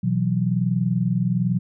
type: chord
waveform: sine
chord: B suspended fourth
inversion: none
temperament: equal with one note detuned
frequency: 123.9 / 164.81 / 185 Hz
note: B2 / E3 / F#3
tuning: +6 / 0 / 0 cents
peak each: -23 / -24 / -22 dBFS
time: 0.03-1.59 s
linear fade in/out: 10 ms
effects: none